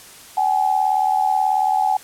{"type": "tone pair together", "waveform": "sine", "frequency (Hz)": [763.6, 842], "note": ["G5", "G#5"], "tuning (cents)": [-46, 24], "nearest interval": "major second", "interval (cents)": 170, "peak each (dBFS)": -18, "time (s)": [0.37, 1.97], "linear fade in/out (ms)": 5, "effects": ["white hiss -42 dBFS RMS until 2.03 s", "low-pass 12000 Hz 12 dB/octave"]}